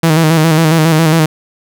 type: tone with vibrato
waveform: sawtooth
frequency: 160.1 Hz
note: D#3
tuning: 50 cents sharp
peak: -3 dBFS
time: 0.03-1.26 s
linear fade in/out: 5 ms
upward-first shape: square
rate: 7.3 Hz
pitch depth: 51 cents each way
effects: none